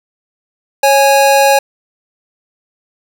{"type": "tone pair together", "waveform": "square", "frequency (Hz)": [550, 830.1], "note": ["C#5", "G#5"], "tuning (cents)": [-14, -1], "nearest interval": "perfect fifth", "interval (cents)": 713, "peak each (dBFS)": -10, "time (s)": [0.83, 1.59], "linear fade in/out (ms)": 5, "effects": []}